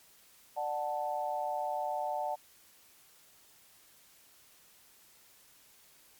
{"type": "chord", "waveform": "sine", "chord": "D major", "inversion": "none", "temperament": "equal with one note detuned", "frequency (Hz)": [593.1, 740, 880], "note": ["D5", "F#5", "A5"], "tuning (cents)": [17, 0, 0], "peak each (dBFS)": [-37, -35, -36], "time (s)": [0.56, 2.36], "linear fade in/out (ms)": 20, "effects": ["white hiss -61 dBFS RMS until 6.19 s", "MP3 96 kbps"]}